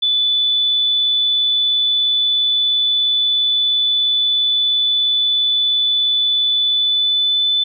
sine tone with pitch glide, 3483 to 3507 Hz, A7 to A7, -18 to -6 cents, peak -13 dBFS, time 0.02-7.64 s, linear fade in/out 10 ms, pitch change +12 cents, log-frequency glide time 6.68-7.49 s, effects none

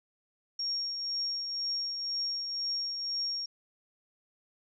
sine tone with tremolo, 5560 Hz, F8, 9 cents flat, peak -29 dBFS, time 0.59-3.46 s, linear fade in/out 5 ms, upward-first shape triangle, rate 2 Hz, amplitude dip 45%, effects none

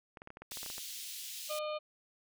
clicks, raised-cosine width 0.5 ms, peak -32 dBFS, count 12, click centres 0.172 / 0.219 / 0.274 / 0.304 / 0.371 / 0.42 / 0.519 / 0.572 / 0.631 / 0.662 / 0.701 / 0.781 s
pink high-pass noise, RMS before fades -44 dBFS, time 0.51-1.59 s, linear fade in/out 2 ms, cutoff 3000 Hz, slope 24 dB/octave
harmonic tone, 608 Hz, D#5, 40 cents flat, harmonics 1 / 2 / 4 / 5 / 6 / 7, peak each -36 / -42 / -48 / -50 / -52 / -53 dBFS, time 1.49-1.79 s, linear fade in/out 20 ms
effects none

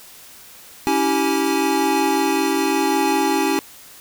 square tone cluster, 279.3 / 324.6 / 388.5 / 837 Hz, C#4 / E4 / G4 / G#5, +13 / -27 / -16 / +13 cents, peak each -23 dBFS, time 0.87-3.59 s, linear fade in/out 0 ms, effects white hiss -43 dBFS RMS until 4 s

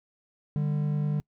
triangle tone pair together, 148.4 / 197.97 Hz, D3 / G3, +18 / +17 cents, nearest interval perfect fourth, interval 499 cents, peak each -23 / -31 dBFS, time 0.56-1.2 s, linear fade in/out 0 ms, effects noise-tail reverb RT60 0.1 s tail -25 dB re dry

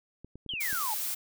clicks, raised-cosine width 3 ms, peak -32 dBFS, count 5, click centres 0.246 / 0.356 / 0.463 / 0.537 / 0.729 s
sine exponential sweep, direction down, 3322 to 820 Hz, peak -32 dBFS, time 0.49-0.94 s, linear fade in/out 2 ms
blue noise, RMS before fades -33 dBFS, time 0.6-1.15 s, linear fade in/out 10 ms
effects none

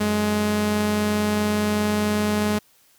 sawtooth tone pair together, 93.54 / 210 Hz, F#2 / G#3, +19 / +19 cents, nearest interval octave + major second, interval 1400 cents, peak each -26 / -16 dBFS, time 0-2.59 s, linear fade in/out 10 ms, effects white hiss -58 dBFS RMS until 2.98 s

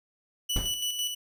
sawtooth tone with tremolo, 2960 Hz, F#7, in tune, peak -24 dBFS, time 0.49-1.15 s, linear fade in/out 10 ms, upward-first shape square, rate 6 Hz, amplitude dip 45%
brown noise with exponential decay, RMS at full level -26 dBFS, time 0.56-0.82 s, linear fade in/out 2 ms, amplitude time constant 56 ms
effects none

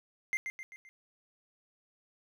triangle tone with echo, 2093 Hz, C7, in tune, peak -27 dBFS, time 0.33-0.37 s, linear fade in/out 0 ms, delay 130 ms, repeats 4, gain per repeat -6 dB, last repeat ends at 0.89 s, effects none

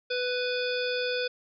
harmonic tone, 496.4 Hz, B4, 9 cents sharp, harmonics 1 / 3 / 5 / 7 / 9 / 10, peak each -29 / -34 / -36 / -37 / -39 / -39 dBFS, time 0.1-1.28 s, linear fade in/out 10 ms, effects none

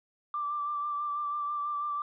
triangle tone with vibrato, 1174.7 Hz, D6, in tune, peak -26 dBFS, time 0.34-2.02 s, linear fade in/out 2 ms, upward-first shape sine, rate 6.1 Hz, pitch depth 24 cents each way, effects tanh soft clip ceiling -28 dBFS + resampled to 11025 Hz

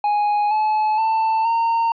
triangle tone with pitch steps, 830.6 / 858.9 / 888.2 / 918.4 Hz, G#5 / A5 / A5 / A#5, 0 / -42 / +16 / -26 cents, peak -14 dBFS, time 0.04-1.92 s, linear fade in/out 2 ms, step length 470 ms, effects resampled to 11025 Hz

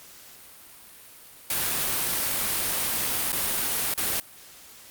white noise with dropouts, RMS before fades -26 dBFS, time 1.5-4.2 s, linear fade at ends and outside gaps 2 ms, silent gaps 3.321-3.328 / 3.939-3.977 s, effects white hiss -48 dBFS RMS until 4.9 s + Opus 48 kbps

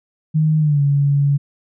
sine tone with pitch glide, 155.56 to 141.83 Hz, D#3 to C#3, 0 to +40 cents, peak -12 dBFS, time 0.34-1.38 s, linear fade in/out 20 ms, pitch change -160 cents, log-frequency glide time 0.59-0.81 s, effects none

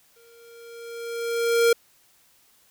square tone with exponential growth, 466.2 Hz, A#4, in tune, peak -15 dBFS, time 0.16-1.73 s, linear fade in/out 5 ms, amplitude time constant 340 ms, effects white hiss -60 dBFS RMS until 2.7 s

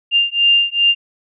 sine beating tone pair, 2796 / 2798.5 Hz, F7 / F7, +1 / +3 cents, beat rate 2.5 Hz, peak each -14 dBFS, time 0.11-0.95 s, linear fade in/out 50 ms, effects none

